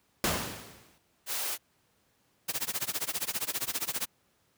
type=noise with exponential decay; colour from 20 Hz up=pink; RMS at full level=-25 dBFS; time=0.24-0.98 s; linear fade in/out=1 ms; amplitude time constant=160 ms
type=high-pass noise; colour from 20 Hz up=white; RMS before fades=-33 dBFS; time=1.26-1.58 s; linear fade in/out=50 ms; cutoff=410 Hz; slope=12 dB/octave
type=noise with tremolo; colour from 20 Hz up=white; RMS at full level=-30 dBFS; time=2.48-4.06 s; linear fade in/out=10 ms; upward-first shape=sine; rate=15 Hz; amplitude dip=95%
effects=pink hiss -70 dBFS RMS until 4.57 s + high-pass 80 Hz 12 dB/octave